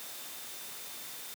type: tone in noise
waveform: sine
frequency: 3600 Hz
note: A7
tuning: 39 cents sharp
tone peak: -54 dBFS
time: 0-1.34 s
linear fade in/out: 0 ms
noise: white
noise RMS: -44 dBFS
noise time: 0-1.34 s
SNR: -13 dB
effects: high-pass 150 Hz 12 dB/octave